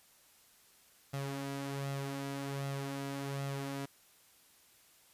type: tone with flanger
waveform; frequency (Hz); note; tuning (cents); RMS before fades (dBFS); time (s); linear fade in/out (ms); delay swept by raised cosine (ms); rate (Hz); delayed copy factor
sawtooth; 138.59; C#3; 0; -39; 1.13-3.86; 10; 1.5 to 4.2; 1.3; +0.5
effects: white hiss -64 dBFS RMS until 5.13 s + resampled to 32000 Hz